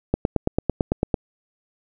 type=click train; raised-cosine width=2 ms; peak=-5 dBFS; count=10; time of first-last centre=0.14-1.142 s; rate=8.98 Hz; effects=none